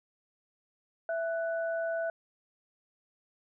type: tone pair together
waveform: sine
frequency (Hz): 662 / 1484.9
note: E5 / F#6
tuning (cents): +7 / +6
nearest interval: octave + major second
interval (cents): 1399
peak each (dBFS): -30 / -38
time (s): 1.09-2.1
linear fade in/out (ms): 2
effects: none